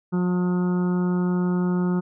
harmonic tone, 179.4 Hz, F3, 47 cents sharp, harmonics 1 / 2 / 3 / 4 / 5 / 6 / 7 / 8, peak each -20 / -28 / -42 / -44 / -38 / -45 / -39 / -43 dBFS, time 0.12-2.01 s, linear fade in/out 20 ms, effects none

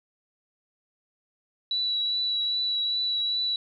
sine tone with vibrato, 3931 Hz, B7, 9 cents flat, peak -24 dBFS, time 1.71-3.56 s, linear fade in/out 2 ms, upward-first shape triangle, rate 2.5 Hz, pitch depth 18 cents each way, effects none

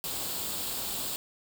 white noise with comb filter, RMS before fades -34 dBFS, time 0.04-1.16 s, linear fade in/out 0 ms, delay 0.25 ms, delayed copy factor +0.55, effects none

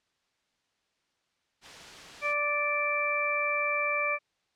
white noise, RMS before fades -45 dBFS, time 1.61-2.35 s, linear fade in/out 50 ms
harmonic tone, 586 Hz, D5, 4 cents flat, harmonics 1 / 2 / 3 / 4, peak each -33 / -32 / -38 / -28 dBFS, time 2.21-4.19 s, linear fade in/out 50 ms
effects white hiss -75 dBFS RMS until 4.55 s + low-pass 5000 Hz 12 dB/octave

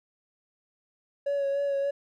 triangle tone with vibrato, 560 Hz, C#5, 18 cents sharp, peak -22 dBFS, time 1.26-1.91 s, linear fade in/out 10 ms, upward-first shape sine, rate 3.4 Hz, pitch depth 23 cents each way, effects tanh soft clip ceiling -20 dBFS

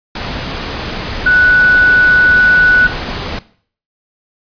sine tone in noise, 1480 Hz, F#6, in tune, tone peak -6 dBFS, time 1.26-2.87 s, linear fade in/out 5 ms, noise pink, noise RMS -21 dBFS, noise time 0.15-3.39 s, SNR +12 dB, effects noise-tail reverb RT60 0.5 s tail -18 dB re dry + resampled to 11025 Hz

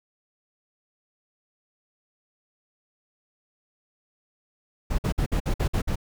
brown noise bursts, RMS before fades -23 dBFS, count 8, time 4.9-5.958 s, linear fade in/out 10 ms, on 85 ms, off 54 ms, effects none

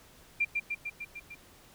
sine tone with echo, 2380 Hz, D7, 22 cents sharp, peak -24 dBFS, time 0.4-0.45 s, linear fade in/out 10 ms, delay 150 ms, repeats 6, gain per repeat -3 dB, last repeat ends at 1.35 s, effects pink hiss -57 dBFS RMS until 1.74 s

